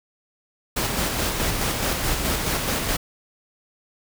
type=noise with tremolo; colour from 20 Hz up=pink; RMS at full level=-23 dBFS; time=0.76-2.97 s; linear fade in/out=10 ms; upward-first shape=square; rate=4.7 Hz; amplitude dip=30%; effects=none